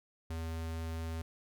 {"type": "tone", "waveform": "square", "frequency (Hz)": 81.6, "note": "E2", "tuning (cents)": -17, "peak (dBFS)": -37, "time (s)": [0.3, 1.22], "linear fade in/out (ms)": 5, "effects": []}